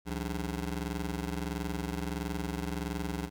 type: ring-modulated tone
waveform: 20% pulse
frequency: 118.5 Hz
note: A#2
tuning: 29 cents sharp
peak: -25 dBFS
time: 0.05-3.3 s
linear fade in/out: 50 ms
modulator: 48.5 Hz
effects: none